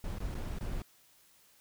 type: noise with dropouts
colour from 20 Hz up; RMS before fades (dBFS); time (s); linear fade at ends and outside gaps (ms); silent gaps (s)
brown; -37; 0.04-0.82; 1; 0.185-0.203 / 0.344-0.351 / 0.587-0.608
effects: white hiss -64 dBFS RMS until 1.6 s